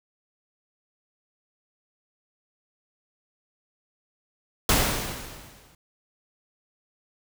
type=noise with exponential decay; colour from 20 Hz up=pink; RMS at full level=-18 dBFS; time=4.69-5.75 s; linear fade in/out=2 ms; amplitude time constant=230 ms; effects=none